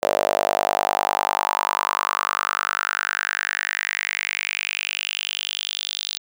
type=tone with high-pass filter sweep; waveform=sawtooth; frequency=50 Hz; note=G1; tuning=35 cents sharp; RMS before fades=-24 dBFS; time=0.02-6.18 s; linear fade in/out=5 ms; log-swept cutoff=580 to 3900 Hz; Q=4.7; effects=none